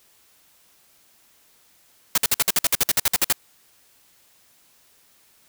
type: noise bursts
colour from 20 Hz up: white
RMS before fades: -18 dBFS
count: 15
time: 2.15-3.326 s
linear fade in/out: 2 ms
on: 28 ms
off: 54 ms
effects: white hiss -58 dBFS RMS until 5.48 s